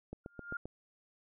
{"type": "click train", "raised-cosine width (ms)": 2, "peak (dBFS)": -29, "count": 5, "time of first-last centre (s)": [0.13, 0.656], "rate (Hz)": 7.61}
{"type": "tone with exponential growth", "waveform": "sine", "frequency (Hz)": 1407, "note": "F6", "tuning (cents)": 12, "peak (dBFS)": -34, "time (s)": [0.24, 0.57], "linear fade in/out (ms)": 5, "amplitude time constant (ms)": 71}
{"effects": []}